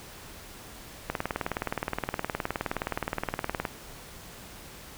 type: click train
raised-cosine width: 0.5 ms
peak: -13 dBFS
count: 50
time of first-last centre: 1.1-3.652 s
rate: 19.2 Hz
effects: pink hiss -46 dBFS RMS until 4.97 s